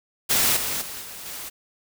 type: noise with level steps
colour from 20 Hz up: white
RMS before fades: -20 / -27 / -35 / -38 / -35 dBFS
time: 0.29-1.5 s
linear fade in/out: 20 ms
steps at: 0.56 / 0.81 / 1.01 / 1.25 s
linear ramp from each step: 10 ms
effects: none